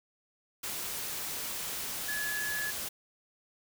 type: tone in noise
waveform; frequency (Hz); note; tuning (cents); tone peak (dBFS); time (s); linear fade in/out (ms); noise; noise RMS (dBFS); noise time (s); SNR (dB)
sine; 1700; G#6; +40; -33; 2.08-2.71; 10; white; -37; 0.63-2.89; +1
effects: none